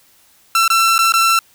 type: tone with dropouts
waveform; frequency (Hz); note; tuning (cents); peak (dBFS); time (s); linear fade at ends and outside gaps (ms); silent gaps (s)
sawtooth; 1344; E6; +33; -7; 0.55-1.39; 2; 0.679-0.701 / 0.981-0.989 / 1.122-1.138
effects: white hiss -52 dBFS RMS until 1.54 s